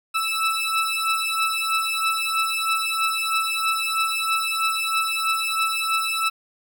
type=beating tone pair; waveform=20% pulse; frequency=1312 / 1315.1 Hz; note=E6 / E6; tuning=-9 / -4 cents; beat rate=3.1 Hz; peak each=-19 dBFS; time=0.14-6.3 s; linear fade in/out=20 ms; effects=none